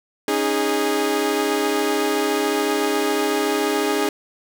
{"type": "chord", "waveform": "sawtooth", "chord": "C# suspended second", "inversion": "none", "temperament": "equal with one note detuned", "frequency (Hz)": [277.2, 311.1, 412], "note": ["C#4", "D#4", "G#4"], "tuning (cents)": [0, 0, -14], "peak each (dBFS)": [-22, -20, -17], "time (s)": [0.28, 4.09], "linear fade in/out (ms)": 2, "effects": []}